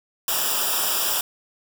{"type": "noise with comb filter", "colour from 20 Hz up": "white", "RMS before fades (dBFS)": -23, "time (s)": [0.28, 1.21], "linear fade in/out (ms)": 2, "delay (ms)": 0.47, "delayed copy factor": -0.85, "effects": []}